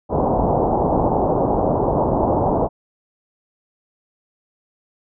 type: low-pass noise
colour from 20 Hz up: white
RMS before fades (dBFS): -18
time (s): 0.09-2.69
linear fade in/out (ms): 50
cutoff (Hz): 900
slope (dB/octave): 48
effects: none